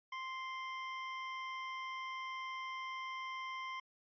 25% pulse tone, 1046.5 Hz, C6, in tune, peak -37 dBFS, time 0.12-3.8 s, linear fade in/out 5 ms, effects resampled to 11025 Hz

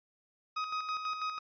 40% pulse tone with tremolo, 1259 Hz, D#6, 20 cents sharp, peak -31 dBFS, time 0.56-1.39 s, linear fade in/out 10 ms, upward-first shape square, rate 6.1 Hz, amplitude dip 50%, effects resampled to 11025 Hz

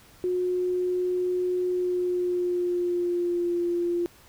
sine tone with pitch glide, 362.1 to 347.1 Hz, F#4 to F4, -37 to -11 cents, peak -23 dBFS, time 0.24-4.06 s, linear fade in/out 0 ms, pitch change -74 cents, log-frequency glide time 1.67-3.59 s, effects pink hiss -54 dBFS RMS until 4.28 s

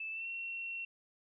sine tone with pitch glide, 2632 to 2722 Hz, E7 to F7, -3 to -45 cents, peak -38 dBFS, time 0-0.85 s, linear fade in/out 5 ms, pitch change +58 cents, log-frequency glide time 0.11-0.27 s, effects none

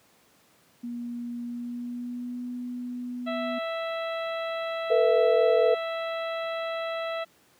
sine tone with pitch glide, 239.2 to 246.1 Hz, A#3 to B3, +45 to -6 cents, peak -31 dBFS, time 0.83-3.59 s, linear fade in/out 10 ms, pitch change +49 cents, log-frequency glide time 1.44-2.44 s
harmonic tone, 659.3 Hz, E5, in tune, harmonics 1 / 2 / 3 / 4 / 5 / 6, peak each -30 / -36 / -40 / -42 / -44 / -46 dBFS, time 3.26-7.25 s, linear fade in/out 20 ms
sine chord, A suspended second, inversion none, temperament equal with one note detuned, 449.5 / 493.9 / 659.3 Hz, A4 / B4 / E5, +37 / 0 / 0 cents, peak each -23 dBFS, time 4.9-5.75 s, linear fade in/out 10 ms
effects pink hiss -61 dBFS RMS until 7.59 s + high-pass 150 Hz 12 dB/octave

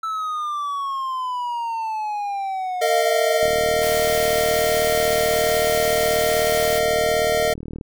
triangle exponential sweep, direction down, 1323 to 625 Hz, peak -21 dBFS, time 0.03-3.47 s, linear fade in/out 5 ms
square chord, Bb suspended fourth, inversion none, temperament equal with one note detuned, 457.1 / 622.3 / 698.5 Hz, Bb4 / Eb5 / F5, -34 / 0 / 0 cents, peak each -23 / -21 / -25 dBFS, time 2.81-7.54 s, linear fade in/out 10 ms
click train, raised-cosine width 3 ms, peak -20 dBFS, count 171, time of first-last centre 3.43-7.811 s, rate 38.8 Hz
white noise, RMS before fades -30 dBFS, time 3.81-6.8 s, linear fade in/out 20 ms
effects none

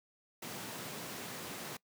pink high-pass noise, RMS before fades -44 dBFS, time 0.42-1.77 s, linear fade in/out 5 ms, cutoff 130 Hz, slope 24 dB/octave, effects noise-tail reverb RT60 0.1 s tail -22 dB re dry

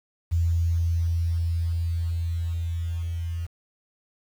sine tone with level ramp, 84.1 Hz, E2, 35 cents sharp, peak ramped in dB -19 to -27 dBFS, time 0.31-3.47 s, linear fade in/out 20 ms, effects 8-bit

